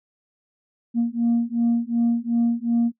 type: beating tone pair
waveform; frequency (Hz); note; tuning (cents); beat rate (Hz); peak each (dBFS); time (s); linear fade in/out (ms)
sine; 233.1 / 235.8; A#3 / A#3; 0 / +20; 2.7; -20; 0.94-2.92; 50
effects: noise-tail reverb RT60 0.1 s tail -23 dB re dry + tanh soft clip ceiling -14 dBFS